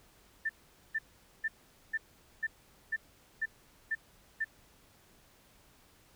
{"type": "tone bursts", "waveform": "sine", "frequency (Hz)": 1780, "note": "A6", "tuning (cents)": 20, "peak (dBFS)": -29, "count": 9, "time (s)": [0.45, 4.446], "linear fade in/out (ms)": 10, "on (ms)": 44, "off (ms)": 450, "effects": ["pink hiss -63 dBFS RMS until 6.15 s"]}